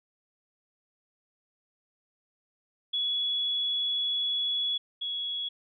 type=tone pair in turn; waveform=sine; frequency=3383 / 3354 Hz; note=G#7 / G#7; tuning=+31 / +16 cents; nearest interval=unison; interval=15 cents; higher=first; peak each=-26 / -30 dBFS; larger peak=first; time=2.93-4.78 / 5.01-5.49 s; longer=first; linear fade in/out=10 ms; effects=none